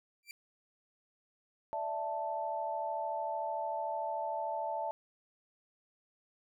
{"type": "tone with exponential growth", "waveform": "sawtooth", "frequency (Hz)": 2349, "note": "D7", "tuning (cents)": 0, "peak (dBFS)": -37, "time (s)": [0.23, 0.31], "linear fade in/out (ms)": 1, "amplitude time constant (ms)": 16}
{"type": "chord", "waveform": "sine", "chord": "D suspended second", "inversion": "none", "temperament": "just", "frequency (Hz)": [587.3, 660.7, 881], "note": ["D5", "E5", "A5"], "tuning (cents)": [0, 4, 2], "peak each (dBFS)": [-41, -38, -36], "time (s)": [1.73, 4.91], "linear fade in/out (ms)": 0}
{"effects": []}